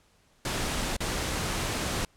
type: noise with dropouts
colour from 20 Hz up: pink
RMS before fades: -30 dBFS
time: 0.45-2.05 s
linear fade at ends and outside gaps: 2 ms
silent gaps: 0.966-1.004 s
effects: pink hiss -64 dBFS RMS until 2.16 s + low-pass 10000 Hz 12 dB/octave